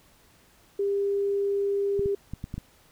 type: tone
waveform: sine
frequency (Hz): 399.9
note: G4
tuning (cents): +35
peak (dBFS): -23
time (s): 0.79-2.15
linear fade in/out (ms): 5
type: clicks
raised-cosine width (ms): 5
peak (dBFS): -21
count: 6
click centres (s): 1.994 / 2.059 / 2.336 / 2.441 / 2.541 / 2.58
effects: pink hiss -59 dBFS RMS until 2.91 s